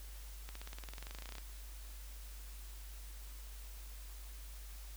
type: accelerating click train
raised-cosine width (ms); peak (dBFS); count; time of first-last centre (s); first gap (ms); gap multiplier
0.2; -30; 21; 0.49-1.383; 64; 0.96
effects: added 50 Hz sine -47 dBFS peak until 4.96 s + white hiss -57 dBFS RMS until 4.96 s